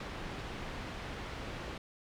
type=low-pass noise; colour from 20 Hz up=pink; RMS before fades=-42 dBFS; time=0-1.78 s; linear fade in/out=5 ms; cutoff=3300 Hz; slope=12 dB/octave; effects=none